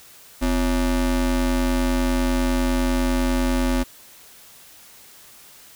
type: ring-modulated tone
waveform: square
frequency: 150 Hz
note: D3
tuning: 37 cents sharp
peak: -16 dBFS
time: 0.41-3.84 s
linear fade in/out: 20 ms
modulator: 105 Hz
effects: white hiss -47 dBFS RMS until 5.75 s